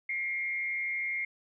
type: tone with frequency modulation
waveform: sine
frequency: 2136 Hz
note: C7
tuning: 35 cents sharp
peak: -30 dBFS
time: 0.09-1.25 s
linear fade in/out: 5 ms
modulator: 173 Hz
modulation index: 0.44
effects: none